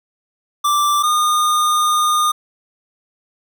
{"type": "tone pair in turn", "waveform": "square", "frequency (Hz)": [1174.7, 1220.1], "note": ["D6", "D#6"], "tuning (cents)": [0, -34], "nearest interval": "minor second", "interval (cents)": 66, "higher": "second", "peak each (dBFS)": -14, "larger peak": "neither", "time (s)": [[0.64, 1.03], [1.03, 2.32]], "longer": "second", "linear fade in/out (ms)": 10, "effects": []}